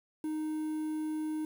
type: tone with quantisation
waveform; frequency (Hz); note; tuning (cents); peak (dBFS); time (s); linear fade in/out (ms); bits
triangle; 310; D#4; -6; -30; 0.24-1.45; 2; 9
effects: none